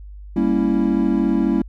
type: chord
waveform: triangle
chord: G diminished seventh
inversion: none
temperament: equal with one note detuned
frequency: 198.85 / 233.1 / 277.2 / 329.6 Hz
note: G3 / Bb3 / Db4 / Fb4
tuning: +25 / 0 / 0 / 0 cents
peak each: -19 dBFS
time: 0.36-1.62 s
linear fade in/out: 5 ms
effects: added 50 Hz sine -34 dBFS peak until 1.68 s